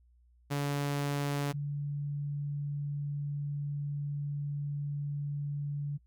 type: tone pair in turn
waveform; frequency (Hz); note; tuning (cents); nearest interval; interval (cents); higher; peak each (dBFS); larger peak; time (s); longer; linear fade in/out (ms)
sawtooth / sine; 142.9 / 144.23; D3 / D3; -47 / -31; unison; 16; second; -26 / -32; first; 0.5-1.53 / 1.53-5.98; second; 20
effects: noise-tail reverb RT60 0.1 s tail -24 dB re dry + added 60 Hz sine -61 dBFS peak until 6.06 s